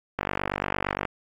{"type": "click train", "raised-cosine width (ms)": 0.5, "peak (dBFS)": -10, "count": 43, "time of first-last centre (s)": [0.19, 1.052], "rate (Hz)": 48.7, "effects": ["AAC 48 kbps"]}